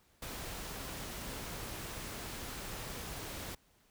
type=noise; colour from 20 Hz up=pink; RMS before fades=-43 dBFS; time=0.22-3.55 s; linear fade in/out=5 ms; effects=pink hiss -69 dBFS RMS until 3.9 s